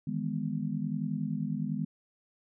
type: chord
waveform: sine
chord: E major seventh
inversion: third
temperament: just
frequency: 154.51 / 164.81 / 206 / 247.2 Hz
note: D#3 / E3 / G#3 / B3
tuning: -12 / 0 / -14 / +2 cents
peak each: -35 / -38 / -34 / -36 dBFS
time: 0.07-1.85 s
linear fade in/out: 5 ms
effects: none